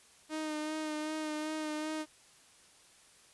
sawtooth tone with vibrato, 308.2 Hz, D#4, 16 cents flat, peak -31 dBFS, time 0.29-2.06 s, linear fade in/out 50 ms, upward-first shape sine, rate 2.6 Hz, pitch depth 25 cents each way, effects white hiss -61 dBFS RMS until 3.33 s + resampled to 24000 Hz

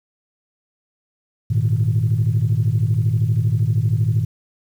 sine chord, Ab suspended second, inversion none, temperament equal, 103.83 / 116.54 / 155.56 Hz, Ab2 / Bb2 / Eb3, 0 / 0 / 0 cents, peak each -18 / -17 / -22 dBFS, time 1.5-4.25 s, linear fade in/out 10 ms, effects tanh soft clip ceiling -9 dBFS + 8-bit

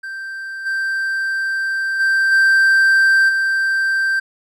triangle tone with level steps, 1568 Hz, G6, in tune, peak -24 / -16 / -11 / -8 / -13 dBFS, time 0.03-4.2 s, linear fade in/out 10 ms, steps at 0.65 / 1.99 / 2.31 / 3.28 s, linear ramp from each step 20 ms, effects none

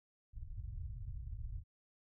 pink low-pass noise, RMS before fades -44 dBFS, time 0.33-1.64 s, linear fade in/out 50 ms, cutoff 120 Hz, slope 48 dB/octave, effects none

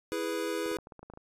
square chord, E major, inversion none, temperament equal, 329.6 / 415.3 / 493.9 Hz, E4 / G#4 / B4, 0 / 0 / 0 cents, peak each -36 dBFS, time 0.12-0.77 s, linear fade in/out 0 ms
clicks, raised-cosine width 1 ms, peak -33 dBFS, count 10, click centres 0.661 / 0.715 / 0.787 / 0.871 / 0.922 / 0.993 / 1.03 / 1.1 / 1.137 / 1.174 s
effects resampled to 32000 Hz

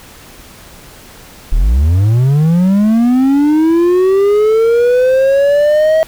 triangle linear sweep, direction up, 32.32 to 643 Hz, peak -5 dBFS, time 1.52-6.03 s, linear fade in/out 0 ms, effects pink hiss -37 dBFS RMS until 6.07 s

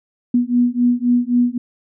sine beating tone pair, 241.7 / 245.5 Hz, B3 / B3, -37 / -10 cents, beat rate 3.8 Hz, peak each -16 dBFS, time 0.34-1.58 s, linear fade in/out 5 ms, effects none

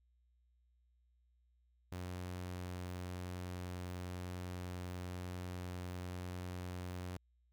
sawtooth tone, 90.1 Hz, F#2, 45 cents flat, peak -38 dBFS, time 1.92-7.17 s, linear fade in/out 0 ms, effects added 60 Hz sine -70 dBFS peak until 7.52 s

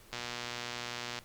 click train, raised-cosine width 0.2 ms, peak -20 dBFS, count 128, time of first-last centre 0.13-1.188 s, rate 120 Hz, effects pink hiss -58 dBFS RMS until 1.24 s + Opus 48 kbps

